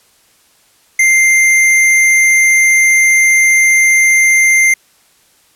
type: tone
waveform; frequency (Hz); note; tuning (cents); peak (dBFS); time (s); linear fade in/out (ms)
square; 2095; C7; +2; -7; 0.99-4.74; 5
effects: white hiss -51 dBFS RMS until 5.55 s + low-pass 12000 Hz 12 dB/octave